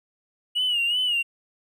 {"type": "tone with vibrato", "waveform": "triangle", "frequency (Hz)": 2891, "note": "F#7", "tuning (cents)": -41, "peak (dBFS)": -18, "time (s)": [0.55, 1.23], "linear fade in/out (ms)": 20, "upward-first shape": "sine", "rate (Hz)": 2.7, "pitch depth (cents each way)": 82, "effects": ["tanh soft clip ceiling -17 dBFS"]}